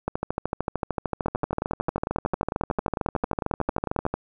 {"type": "two click trains", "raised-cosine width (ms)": 1, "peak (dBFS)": [-11, -11], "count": [55, 32], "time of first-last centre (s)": [[0.08, 4.14], [1.26, 4.053]], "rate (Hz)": [13.3, 11.1], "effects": []}